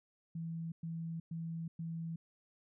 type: tone bursts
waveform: sine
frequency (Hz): 164.81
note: E3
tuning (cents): 0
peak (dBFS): -38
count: 4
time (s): 0.35-2.16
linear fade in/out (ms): 5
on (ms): 370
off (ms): 110
effects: none